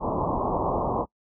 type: low-pass noise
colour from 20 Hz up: white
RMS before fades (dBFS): -26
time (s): 0-1.06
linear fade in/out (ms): 50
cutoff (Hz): 1100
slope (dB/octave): 96
effects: noise-tail reverb RT60 0.1 s tail -24 dB re dry